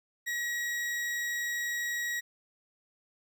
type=tone; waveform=40% pulse; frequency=1908 Hz; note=A#6; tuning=40 cents sharp; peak=-30 dBFS; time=0.26-2.21 s; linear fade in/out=20 ms; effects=none